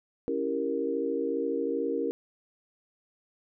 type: chord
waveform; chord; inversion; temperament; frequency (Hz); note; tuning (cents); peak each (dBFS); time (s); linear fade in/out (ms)
sine; C# diminished seventh; none; equal; 277.2 / 329.6 / 392 / 466.2; C#4 / E4 / G4 / Bb4; 0 / 0 / 0 / 0; -33 / -34 / -34 / -30; 0.28-2.11; 0
effects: none